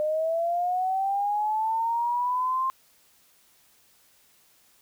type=linear sweep; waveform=sine; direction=up; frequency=603 to 1059 Hz; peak=-23 dBFS; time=0-2.7 s; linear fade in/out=0 ms; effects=white hiss -61 dBFS RMS until 4.81 s